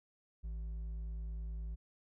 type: tone with hard clipping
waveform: sine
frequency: 54.8 Hz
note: A1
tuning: 6 cents flat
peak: -40 dBFS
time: 0.43-1.76 s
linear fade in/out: 20 ms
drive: 4 dB
effects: none